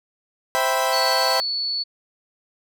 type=chord; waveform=30% pulse; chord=C major seventh; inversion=none; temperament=equal; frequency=523.3 / 659.3 / 784 / 987.8 Hz; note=C5 / E5 / G5 / B5; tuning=0 / 0 / 0 / 0 cents; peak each=-22 dBFS; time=0.55-1.4 s; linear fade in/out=0 ms
type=tone; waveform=sine; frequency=4435 Hz; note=C#8; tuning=in tune; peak=-22 dBFS; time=0.92-1.84 s; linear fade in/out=20 ms
effects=none